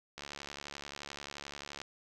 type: click train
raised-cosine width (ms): 0.2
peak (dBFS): -25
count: 118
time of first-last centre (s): 0.18-1.816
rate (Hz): 71.5
effects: none